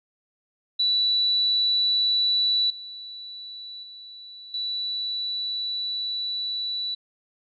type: tone with level steps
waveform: sine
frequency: 3951 Hz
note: B7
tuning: in tune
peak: -19 / -36 / -40 / -26 dBFS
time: 0.79-6.95 s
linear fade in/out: 10 ms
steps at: 2.7 / 3.83 / 4.54 s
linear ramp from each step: 2 ms
effects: none